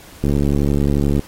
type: click train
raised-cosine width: 3 ms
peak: -5 dBFS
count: 69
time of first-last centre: 0.24-1.194 s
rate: 71.3 Hz
effects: pink hiss -42 dBFS RMS until 1.27 s + AAC 48 kbps